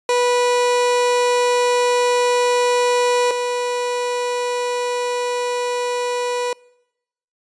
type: tone pair in turn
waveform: 30% pulse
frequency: 489.9 / 489.9 Hz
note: B4 / B4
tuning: -14 / -14 cents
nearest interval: unison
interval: 0 cents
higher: neither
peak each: -12 / -17 dBFS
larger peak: first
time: 0.09-3.31 / 3.31-6.53 s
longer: neither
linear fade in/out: 2 ms
effects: noise-tail reverb RT60 0.9 s tail -25 dB re dry + resampled to 22050 Hz